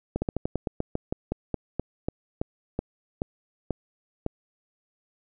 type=slowing click train; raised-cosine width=2 ms; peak=-13 dBFS; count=19; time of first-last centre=0.16-4.264 s; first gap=60 ms; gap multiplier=1.14; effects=none